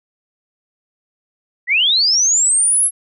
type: linear sweep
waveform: sine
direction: up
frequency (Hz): 1864.7 to 11175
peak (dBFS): -11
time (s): 1.67-2.91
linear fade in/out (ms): 50
effects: none